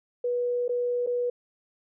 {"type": "tone with dropouts", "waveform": "sine", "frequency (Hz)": 487.6, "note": "B4", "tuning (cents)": -22, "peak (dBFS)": -24, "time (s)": [0.24, 1.3], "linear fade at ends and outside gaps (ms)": 5, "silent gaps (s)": [[0.681, 0.692], [1.064, 1.071]], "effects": []}